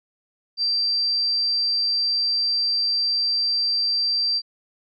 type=tone; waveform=sine; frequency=4699 Hz; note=D8; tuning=in tune; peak=-19 dBFS; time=0.57-4.42 s; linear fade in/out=50 ms; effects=none